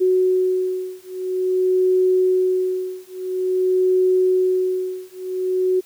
sine beating tone pair, 370 / 370.49 Hz, F#4 / F#4, 0 / +2 cents, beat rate 0.49 Hz, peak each -19 dBFS, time 0-5.81 s, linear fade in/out 20 ms, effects white hiss -51 dBFS RMS until 5.85 s + high-pass 60 Hz 12 dB/octave

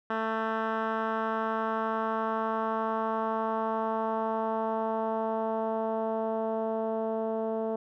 10% pulse tone with low-pass filter sweep, 222.1 Hz, A3, 16 cents sharp, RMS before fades -30 dBFS, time 0.1-7.76 s, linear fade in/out 5 ms, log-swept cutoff 1700 to 580 Hz, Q 1.8, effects none

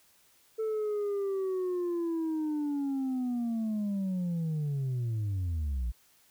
sine linear sweep, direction down, 443.9 to 55.1 Hz, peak -26 dBFS, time 0.58-5.92 s, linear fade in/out 20 ms, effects tanh soft clip ceiling -28 dBFS + white hiss -64 dBFS RMS until 6.3 s

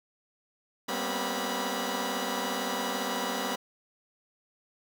10% pulse tone cluster, 195.1 / 235.2 / 249.2 / 267 / 978 Hz, G3 / A#3 / B3 / C4 / B5, -8 / +16 / +16 / +35 / -17 cents, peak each -28 dBFS, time 0.88-3.56 s, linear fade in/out 10 ms, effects none

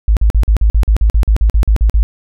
sine tone bursts, 53.3 Hz, G#1, 46 cents sharp, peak -6 dBFS, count 15, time 0.08-2.03 s, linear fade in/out 0 ms, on 88 ms, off 45 ms, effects none

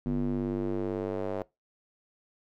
square tone with band-pass filter sweep, 49 Hz, G1, in tune, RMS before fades -31 dBFS, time 0.06-1.42 s, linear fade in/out 0 ms, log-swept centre 230 to 560 Hz, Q 2.5, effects noise-tail reverb RT60 0.2 s tail -21 dB re dry

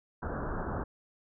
pink low-pass noise, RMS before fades -35 dBFS, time 0.22-0.84 s, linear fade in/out 10 ms, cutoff 1600 Hz, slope 96 dB/octave, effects none

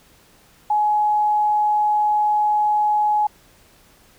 sine tone, 842 Hz, G#5, 24 cents sharp, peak -15 dBFS, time 0.7-3.27 s, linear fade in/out 5 ms, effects pink hiss -53 dBFS RMS until 4.18 s

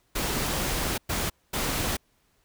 pink noise bursts at uneven times, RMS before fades -28 dBFS, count 3, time 0.15-0.98 / 1.09-1.3 / 1.53-1.97 s, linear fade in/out 10 ms, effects pink hiss -68 dBFS RMS until 2.44 s

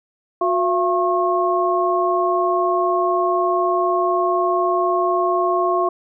sine tone cluster, 362 / 681 / 1086 Hz, F#4 / F5 / C#6, -38 / -44 / -36 cents, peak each -20 dBFS, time 0.41-5.89 s, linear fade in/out 5 ms, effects none

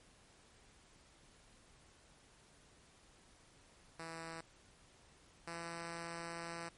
5% pulse tone pair in turn, 164.1 / 168.42 Hz, E3 / E3, -8 / +37 cents, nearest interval unison, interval 45 cents, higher second, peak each -34 / -32 dBFS, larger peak second, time 3.99-4.41 / 5.47-6.69 s, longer second, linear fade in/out 5 ms, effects pink hiss -65 dBFS RMS until 6.77 s + MP3 48 kbps

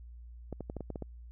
clicks, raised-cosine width 2 ms, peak -25 dBFS, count 8, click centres 0.527 / 0.607 / 0.699 / 0.767 / 0.807 / 0.903 / 0.958 / 1.023 s, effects added 59 Hz sine -46 dBFS peak until 1.31 s

